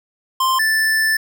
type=tone pair in turn; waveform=square; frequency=1047 / 1760.8 Hz; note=C6 / A6; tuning=+1 / +1 cents; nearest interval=major sixth; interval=900 cents; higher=second; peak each=-15 dBFS; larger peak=neither; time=0.4-0.59 / 0.59-1.17 s; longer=second; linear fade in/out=5 ms; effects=none